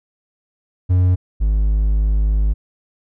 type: tone pair in turn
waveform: triangle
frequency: 91 / 51.92 Hz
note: F#2 / G#1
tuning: -28 / 0 cents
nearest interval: minor seventh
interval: 972 cents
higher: first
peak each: -9 / -11 dBFS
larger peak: first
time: 0.89-1.16 / 1.4-2.54 s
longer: second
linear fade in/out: 20 ms
effects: none